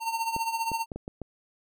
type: tone with tremolo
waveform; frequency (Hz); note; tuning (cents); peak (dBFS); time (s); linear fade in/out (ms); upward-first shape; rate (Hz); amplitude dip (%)
square; 910; A#5; -42; -25; 0-0.86; 50; triangle; 15; 75
type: clicks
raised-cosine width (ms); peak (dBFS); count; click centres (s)
2; -22; 6; 0.364 / 0.717 / 0.918 / 0.96 / 1.079 / 1.217
effects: none